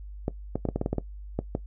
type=clicks; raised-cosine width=2 ms; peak=-13 dBFS; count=11; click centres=0.281 / 0.556 / 0.653 / 0.688 / 0.76 / 0.814 / 0.861 / 0.93 / 0.983 / 1.39 / 1.551 s; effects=noise-tail reverb RT60 0.1 s tail -18 dB re dry + added 50 Hz sine -38 dBFS peak until 1.66 s